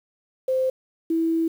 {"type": "tone pair in turn", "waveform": "sine", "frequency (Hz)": [520, 327.6], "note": ["C5", "E4"], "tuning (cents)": [-11, -11], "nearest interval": "minor sixth", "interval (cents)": 800, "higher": "first", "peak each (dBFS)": -19, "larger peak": "neither", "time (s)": [[0.48, 0.7], [1.1, 1.48]], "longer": "second", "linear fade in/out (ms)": 5, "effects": ["8-bit"]}